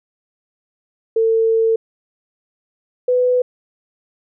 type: tone pair in turn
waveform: sine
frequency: 450 / 498.6 Hz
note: A4 / B4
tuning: +39 / +16 cents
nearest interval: major second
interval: 177 cents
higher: second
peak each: -12 dBFS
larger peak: neither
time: 1.16-1.76 / 3.08-3.42 s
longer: first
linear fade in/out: 5 ms
effects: none